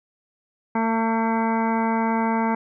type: harmonic tone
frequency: 225.6 Hz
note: A3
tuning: 44 cents sharp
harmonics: 1 / 2 / 3 / 4 / 5 / 6 / 7 / 9 / 10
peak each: -22 / -30 / -31 / -24 / -34 / -36 / -35 / -36 / -40 dBFS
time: 0.75-2.55 s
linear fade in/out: 5 ms
effects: none